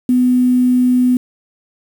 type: tone with quantisation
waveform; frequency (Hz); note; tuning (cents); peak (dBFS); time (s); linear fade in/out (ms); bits
sine; 250; B3; +21; -9; 0.09-1.17; 2; 6
effects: none